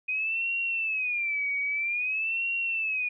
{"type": "tone with vibrato", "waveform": "sine", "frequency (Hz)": 2489, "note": "D#7", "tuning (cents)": 0, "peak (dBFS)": -26, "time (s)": [0.08, 3.09], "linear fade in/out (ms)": 10, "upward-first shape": "sine", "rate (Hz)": 0.51, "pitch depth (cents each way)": 170, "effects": []}